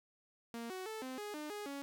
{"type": "tone with pitch steps", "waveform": "sawtooth", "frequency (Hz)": [232.7, 372.7, 438.5, 258.7, 415.9, 301.3, 415.2, 280], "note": ["A#3", "F#4", "A4", "C4", "G#4", "D4", "G#4", "C#4"], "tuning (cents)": [-3, 13, -6, -19, 2, 44, 0, 18], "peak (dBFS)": -38, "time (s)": [0.54, 1.82], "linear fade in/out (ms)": 0, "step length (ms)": 160, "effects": ["13-bit"]}